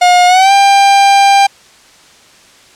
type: tone with pitch glide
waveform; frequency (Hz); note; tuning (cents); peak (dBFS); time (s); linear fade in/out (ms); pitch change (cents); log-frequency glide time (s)
45% pulse; 716 to 794.5; F5 to G5; +43 to +23; -4; 0.01-1.47; 10; +180; 0.27-0.52
effects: white hiss -42 dBFS RMS until 2.75 s + low-pass 7000 Hz 12 dB/octave